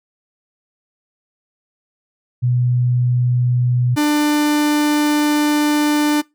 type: tone pair in turn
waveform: sine / 45% pulse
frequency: 123.47 / 297.4 Hz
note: B2 / D4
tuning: 0 / +22 cents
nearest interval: octave + minor third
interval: 1522 cents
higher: second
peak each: -13 dBFS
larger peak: neither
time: 2.42-3.96 / 3.96-6.22 s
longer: second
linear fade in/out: 20 ms
effects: noise-tail reverb RT60 0.2 s tail -23 dB re dry